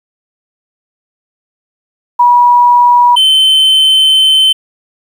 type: tone pair in turn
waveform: sine / triangle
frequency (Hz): 969 / 3076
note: B5 / G7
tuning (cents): -33 / -33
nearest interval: octave + minor sixth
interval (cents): 2000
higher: second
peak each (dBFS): -3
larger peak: neither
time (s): 2.19-3.16 / 3.16-4.53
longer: second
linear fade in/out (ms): 10
effects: 7-bit